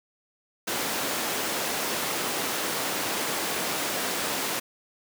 pink high-pass noise, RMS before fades -29 dBFS, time 0.67-4.6 s, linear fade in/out 10 ms, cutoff 300 Hz, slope 12 dB/octave, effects none

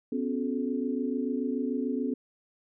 sine tone cluster, 250 / 276.9 / 362.5 / 431.1 Hz, B3 / C#4 / F#4 / A4, +21 / -2 / -35 / -35 cents, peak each -30 / -32 / -39 / -35 dBFS, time 0.12-2.14 s, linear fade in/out 5 ms, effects none

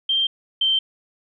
sine tone pair in turn, 3162 / 3124 Hz, G7 / G7, +14 / -7 cents, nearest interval unison, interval 21 cents, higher first, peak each -17 / -16 dBFS, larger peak second, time 0.09-0.27 / 0.61-0.79 s, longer neither, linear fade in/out 5 ms, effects none

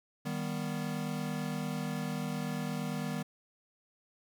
square chord, Eb augmented, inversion none, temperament equal with one note detuned, 155.56 / 196 / 244.7 Hz, Eb3 / G3 / B3, 0 / 0 / -16 cents, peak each -38 / -39 / -39 dBFS, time 0.25-3.23 s, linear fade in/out 10 ms, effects 12-bit

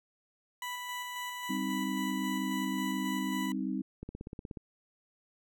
20% pulse tone with tremolo, 987.8 Hz, B5, in tune, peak -31 dBFS, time 0.62-3.52 s, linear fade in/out 2 ms, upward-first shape square, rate 3.7 Hz, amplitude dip 25%
sine chord, C minor, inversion second, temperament equal, 196 / 261.6 / 311.1 Hz, G3 / C4 / Eb4, 0 / 0 / 0 cents, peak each -35 / -35 / -37 dBFS, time 1.49-3.82 s, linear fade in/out 10 ms
click train, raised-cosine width 3 ms, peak -28 dBFS, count 10, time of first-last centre 4.03-4.572 s, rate 16.6 Hz
effects none

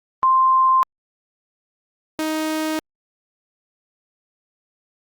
sine / sawtooth tone pair in turn, 1047 / 313 Hz, C6 / D#4, +1 / +10 cents, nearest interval octave + major sixth, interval 2091 cents, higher first, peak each -12 / -17 dBFS, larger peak first, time 0.23-0.83 / 2.19-2.79 s, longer neither, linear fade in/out 0 ms, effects Opus 32 kbps

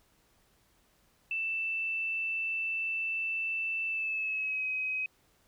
sine tone with pitch glide, 2657 to 2531 Hz, E7 to D#7, +13 to +29 cents, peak -30 dBFS, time 1.31-5.06 s, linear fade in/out 2 ms, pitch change -84 cents, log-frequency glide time 3.86-4.66 s, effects pink hiss -68 dBFS RMS until 5.47 s

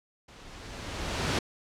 pink noise with level ramp, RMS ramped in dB -51 to -26 dBFS, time 0.28-1.39 s, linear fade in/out 5 ms, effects low-pass 6000 Hz 12 dB/octave

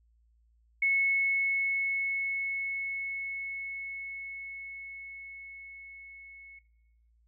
sine tone with level ramp, 2197 Hz, C#7, 16 cents flat, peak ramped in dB -23 to -48 dBFS, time 0.82-6.59 s, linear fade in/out 5 ms, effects noise-tail reverb RT60 1.0 s tail -19 dB re dry + added 57 Hz sine -63 dBFS peak until 7.27 s

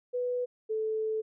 sine tone pair in turn, 493.9 / 437.1 Hz, B4 / A4, 0 / -11 cents, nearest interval major second, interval 211 cents, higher first, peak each -28 dBFS, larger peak neither, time 0.13-0.46 / 0.69-1.22 s, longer second, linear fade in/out 20 ms, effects none

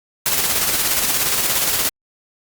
white noise with tremolo, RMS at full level -17 dBFS, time 0.26-1.89 s, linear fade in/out 0 ms, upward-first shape square, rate 17 Hz, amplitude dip 35%, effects Opus 48 kbps

